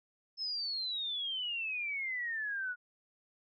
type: exponential sweep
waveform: sine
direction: down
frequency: 5274 to 1442 Hz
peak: -34 dBFS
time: 0.37-2.76 s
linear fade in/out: 50 ms
effects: none